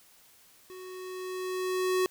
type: tone with level ramp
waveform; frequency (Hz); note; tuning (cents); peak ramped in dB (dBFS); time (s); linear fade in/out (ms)
square; 370; F#4; 0; -44 to -24; 0.7-2.06; 0
effects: white hiss -59 dBFS RMS until 2.1 s